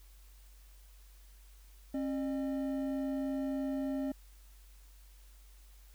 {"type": "tone pair together", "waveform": "triangle", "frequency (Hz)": [270.2, 606.6], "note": ["C#4", "D#5"], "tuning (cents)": [-44, -44], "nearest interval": "octave + major second", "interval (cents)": 1400, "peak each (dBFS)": [-31, -39], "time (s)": [1.94, 4.12], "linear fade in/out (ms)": 5, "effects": ["added 48 Hz sine -54 dBFS peak until 5.94 s", "white hiss -65 dBFS RMS until 5.94 s"]}